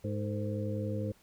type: harmonic tone with a mistuned harmonic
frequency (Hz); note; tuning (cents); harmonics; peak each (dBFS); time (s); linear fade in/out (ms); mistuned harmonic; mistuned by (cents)
103.83; G#2; 0; 1 / 2 / 3 / 4 / 5; -34 / -38 / -41 / -43 / -39; 0.04-1.12; 5; 4; +130
effects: pink hiss -64 dBFS RMS until 1.22 s